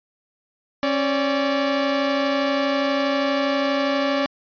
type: tone pair together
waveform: sawtooth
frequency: 272.8 / 578 Hz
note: C#4 / D5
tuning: -28 / -28 cents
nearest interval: octave + minor second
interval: 1300 cents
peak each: -18 dBFS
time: 0.83-4.26 s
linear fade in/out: 0 ms
effects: resampled to 11025 Hz